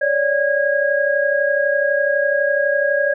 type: tone cluster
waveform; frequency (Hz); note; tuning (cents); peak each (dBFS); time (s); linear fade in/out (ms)
sine; 557 / 589 / 1641; C#5 / D5 / G#6; +8 / +5 / -21; -19; 0.01-3.14; 10
effects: none

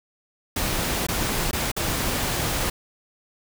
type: noise with dropouts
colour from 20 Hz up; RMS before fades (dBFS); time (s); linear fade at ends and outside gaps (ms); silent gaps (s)
pink; -25; 0.56-2.7; 5; 1.068-1.085 / 1.512-1.53 / 1.717-1.764
effects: none

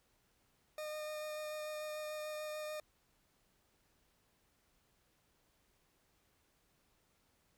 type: tone with vibrato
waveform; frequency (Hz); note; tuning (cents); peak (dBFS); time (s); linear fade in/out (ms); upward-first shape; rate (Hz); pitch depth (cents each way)
40% pulse; 610; D#5; -34; -40; 0.78-2.8; 2; sine; 6.8; 10
effects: pink hiss -75 dBFS RMS until 7.57 s

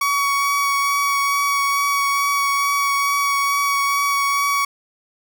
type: tone with vibrato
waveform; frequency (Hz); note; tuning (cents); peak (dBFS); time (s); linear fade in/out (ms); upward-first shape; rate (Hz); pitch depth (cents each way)
30% pulse; 1126; C#6; +27; -14; 0.01-4.65; 5; triangle; 2.3; 12
effects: none

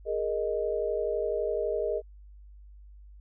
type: chord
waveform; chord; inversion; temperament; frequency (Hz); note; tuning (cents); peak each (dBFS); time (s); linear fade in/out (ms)
sine; Ab suspended second; none; just; 415.3 / 467.2 / 623; Ab4 / Bb4 / Eb5; 0 / +4 / +2; -31; 0.05-2.02; 50
effects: added 50 Hz sine -47 dBFS peak until 3.2 s

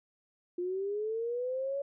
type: linear sweep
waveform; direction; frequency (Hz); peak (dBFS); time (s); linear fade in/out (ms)
sine; up; 349.2 to 565; -31; 0.58-1.82; 5
effects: none

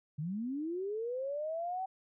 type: linear sweep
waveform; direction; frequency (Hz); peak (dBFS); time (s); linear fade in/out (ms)
sine; up; 140.2 to 770; -34; 0.18-1.86; 10
effects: none

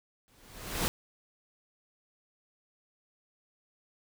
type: noise with exponential growth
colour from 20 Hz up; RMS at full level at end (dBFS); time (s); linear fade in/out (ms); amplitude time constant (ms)
pink; -27; 0.28-0.88; 0; 130
effects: none

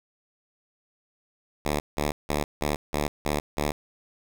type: tone bursts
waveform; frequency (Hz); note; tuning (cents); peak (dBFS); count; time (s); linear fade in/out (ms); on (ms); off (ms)
5% pulse; 74; D2; +14; -13; 7; 1.65-3.72; 5; 150; 170
effects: none

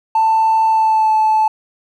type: tone with pitch glide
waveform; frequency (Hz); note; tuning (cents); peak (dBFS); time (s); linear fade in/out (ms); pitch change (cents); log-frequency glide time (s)
triangle; 887 to 870.3; A5 to A5; +14 to -19; -7; 0.15-1.48; 5; -33; 0.67-1.13
effects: tanh soft clip ceiling -7 dBFS

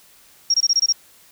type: tone bursts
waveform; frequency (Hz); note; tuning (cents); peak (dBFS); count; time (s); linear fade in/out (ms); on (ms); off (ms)
sine; 5588; F8; 0; -13; 7; 0.5-0.925; 5; 41; 23
effects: white hiss -51 dBFS RMS until 1.31 s

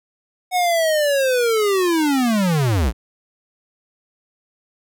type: linear sweep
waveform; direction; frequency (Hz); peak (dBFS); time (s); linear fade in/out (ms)
square; down; 740 to 49.16; -16; 0.51-2.93; 50
effects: none

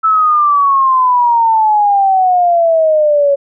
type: exponential sweep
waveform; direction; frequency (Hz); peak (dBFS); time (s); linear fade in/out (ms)
sine; down; 1318.5 to 556; -7; 0.03-3.36; 20
effects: none

